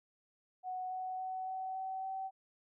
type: tone with pitch steps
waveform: sine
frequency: 740 / 745.1 / 750.3 / 755.5 / 760.8 / 766.1 Hz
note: F#5 / F#5 / F#5 / F#5 / F#5 / G5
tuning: 0 / +12 / +24 / +36 / +48 / -40 cents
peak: -37 dBFS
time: 0.63-2.31 s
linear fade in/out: 50 ms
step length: 280 ms
effects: none